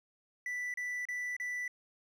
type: tone bursts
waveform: triangle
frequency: 1975.5 Hz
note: B6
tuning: in tune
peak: -33 dBFS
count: 4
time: 0.46-1.679 s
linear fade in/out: 2 ms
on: 280 ms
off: 33 ms
effects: none